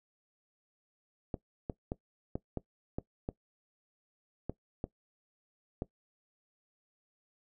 clicks, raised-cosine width 2 ms, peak -21 dBFS, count 10, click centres 1.342 / 1.698 / 1.919 / 2.355 / 2.573 / 2.985 / 3.289 / 4.496 / 4.841 / 5.821 s, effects noise-tail reverb RT60 0.1 s tail -19 dB re dry

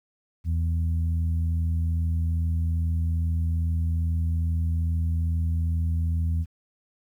harmonic tone, 82.41 Hz, E2, in tune, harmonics 1 / 2 / 3, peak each -22 / -34 / -42 dBFS, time 0.44-6.46 s, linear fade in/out 50 ms, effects 10-bit

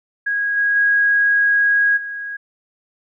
sine tone with level steps, 1647 Hz, G#6, 15 cents flat, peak -17 / -14 / -12 / -25 dBFS, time 0.26-2.37 s, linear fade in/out 10 ms, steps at 0.56 / 0.75 / 1.96 s, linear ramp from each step 20 ms, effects none

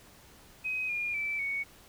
sine tone with pitch steps, 2523 / 2420 / 2322 / 2227 Hz, D#7 / D#7 / D7 / C#7, +23 / -49 / -20 / +7 cents, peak -30 dBFS, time 0.64-1.64 s, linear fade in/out 20 ms, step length 250 ms, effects pink hiss -56 dBFS RMS until 1.88 s

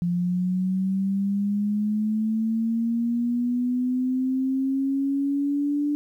sine linear sweep, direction up, 173.2 to 293.7 Hz, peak -21 dBFS, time 0.02-5.95 s, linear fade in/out 0 ms, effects 10-bit

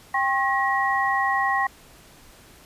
sine tone cluster, 791 / 1080 / 1900 Hz, G5 / C#6 / A#6, +15 / -45 / +33 cents, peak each -24 dBFS, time 0.14-1.67 s, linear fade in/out 5 ms, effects pink hiss -50 dBFS RMS until 2.65 s + resampled to 32000 Hz

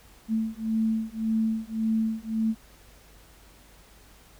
sine beating tone pair, 220.9 / 222.7 Hz, A3 / A3, +7 / +21 cents, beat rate 1.8 Hz, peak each -27 / -27 dBFS, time 0.28-2.55 s, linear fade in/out 50 ms, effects added 50 Hz sine -55 dBFS peak until 4.39 s + pink hiss -55 dBFS RMS until 4.39 s

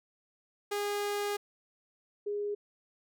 sawtooth / sine tone pair in turn, 409.6 / 411.7 Hz, G#4 / G#4, -24 / -15 cents, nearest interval unison, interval 9 cents, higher second, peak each -27 / -31 dBFS, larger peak first, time 0.71-1.37 / 2.26-2.55 s, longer first, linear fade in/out 10 ms, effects none

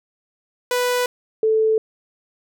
sawtooth / sine tone pair in turn, 493.9 / 439.1 Hz, B4 / A4, 0 / -4 cents, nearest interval major second, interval 204 cents, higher first, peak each -14 dBFS, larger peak neither, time 0.71-1.06 / 1.43-1.78 s, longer neither, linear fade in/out 2 ms, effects none

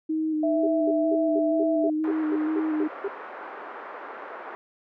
sine tone with vibrato, 311.1 Hz, D#4, in tune, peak -23 dBFS, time 0.09-2.88 s, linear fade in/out 10 ms, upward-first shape square, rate 2.1 Hz, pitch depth 21 cents each way
sine tone, 659.3 Hz, E5, in tune, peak -23 dBFS, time 0.43-1.9 s, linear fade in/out 5 ms
sine tone bursts, 398.1 Hz, G4, 27 cents sharp, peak -25 dBFS, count 11, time 0.63-3.081 s, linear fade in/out 5 ms, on 41 ms, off 200 ms
white band-pass noise, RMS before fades -39 dBFS, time 2.04-4.55 s, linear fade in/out 0 ms, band 340 to 1500 Hz, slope 24 dB/octave
effects none

